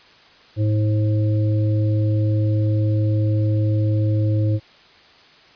harmonic tone, 106.7 Hz, G#2, 47 cents sharp, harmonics 1 / 3 / 5, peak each -16 / -26 / -30 dBFS, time 0.56-4.6 s, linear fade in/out 50 ms, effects white hiss -49 dBFS RMS until 5.55 s + resampled to 11025 Hz

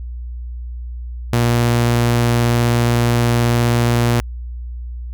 sawtooth tone, 119 Hz, A#2, 36 cents sharp, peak -9 dBFS, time 1.33-4.2 s, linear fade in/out 0 ms, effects added 60 Hz sine -25 dBFS peak until 5.13 s

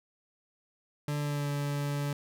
40% pulse tone with pitch glide, 146.83 to 143.81 Hz, D3 to D3, 0 to -36 cents, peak -29 dBFS, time 1.08-2.13 s, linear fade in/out 2 ms, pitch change -36 cents, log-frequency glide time 1.19-1.49 s, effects none

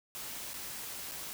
white noise with dropouts, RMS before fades -42 dBFS, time 0.15-1.33 s, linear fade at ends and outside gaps 0 ms, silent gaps 0.534-0.54 / 1.113-1.118 s, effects none

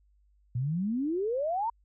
sine exponential sweep, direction up, 116.2 to 957 Hz, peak -27 dBFS, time 0.55-1.7 s, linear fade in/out 5 ms, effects added 50 Hz sine -62 dBFS peak until 1.84 s

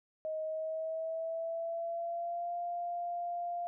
sine tone with pitch glide, 628 to 696.8 Hz, D#5 to F5, +16 to -4 cents, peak -34 dBFS, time 0.25-3.67 s, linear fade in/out 0 ms, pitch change +180 cents, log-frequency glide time 0.42-2.55 s, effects none

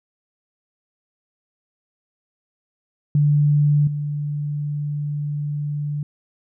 sine tone with level steps, 146.83 Hz, D3, in tune, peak -13 / -22 dBFS, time 3.15-6.03 s, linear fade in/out 2 ms, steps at 3.87 s, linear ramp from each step 5 ms, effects none

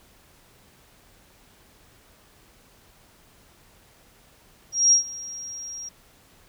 sine tone with ADSR envelope, 5630 Hz, F8, 13 cents sharp, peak -12 dBFS, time 4.72-5.89 s, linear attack 200 ms, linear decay 110 ms, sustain -21 dB, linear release 6 ms, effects pink hiss -56 dBFS RMS until 6.48 s

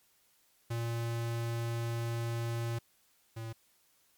square tone pair in turn, 116.54 / 113.35 Hz, A#2 / A#2, 0 / -48 cents, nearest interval unison, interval 48 cents, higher first, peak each -33 / -39 dBFS, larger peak first, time 0.7-2.79 / 3.36-3.53 s, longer first, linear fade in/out 10 ms, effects white hiss -69 dBFS RMS until 4.17 s + MP3 96 kbps

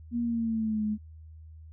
sine tone with pitch glide, 237.2 to 212.5 Hz, A#3 to G#3, +30 to +40 cents, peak -26 dBFS, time 0.11-0.98 s, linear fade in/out 50 ms, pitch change -190 cents, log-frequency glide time 0.21-0.84 s, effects added 79 Hz sine -45 dBFS peak until 1.72 s

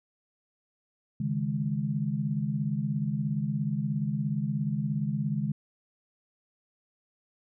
sine chord, C# suspended second, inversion none, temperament equal, 138.59 / 155.56 / 207.7 Hz, C#3 / D#3 / G#3, 0 / 0 / 0 cents, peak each -31 dBFS, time 1.2-5.52 s, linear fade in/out 5 ms, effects none

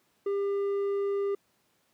square tone with low-pass filter, 399.6 Hz, G4, 33 cents sharp, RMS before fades -29 dBFS, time 0.26-1.35 s, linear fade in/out 5 ms, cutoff 870 Hz, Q 0.52, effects pink hiss -70 dBFS RMS until 1.93 s + high-pass 150 Hz 12 dB/octave

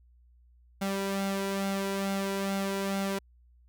sawtooth tone with flanger, 196 Hz, G3, in tune, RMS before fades -31 dBFS, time 0.81-3.19 s, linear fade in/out 10 ms, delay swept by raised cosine 1.4 to 2.09 ms, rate 2.3 Hz, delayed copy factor +0.55, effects added 60 Hz sine -57 dBFS peak until 3.68 s

